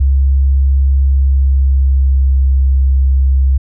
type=tone with pitch glide; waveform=sine; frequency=67.8 to 66.64 Hz; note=C#2 to C2; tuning=-38 to +32 cents; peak=-7 dBFS; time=0-3.58 s; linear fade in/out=10 ms; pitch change=-30 cents; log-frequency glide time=1.01-2.39 s; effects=none